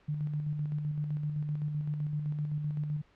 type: tone with tremolo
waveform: sine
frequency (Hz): 149.4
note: D3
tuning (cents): +30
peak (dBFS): -29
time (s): 0.08-3.02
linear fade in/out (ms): 10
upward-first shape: square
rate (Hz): 7.8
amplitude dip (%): 35
effects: pink hiss -64 dBFS RMS until 3.15 s + low-pass 3000 Hz 12 dB/octave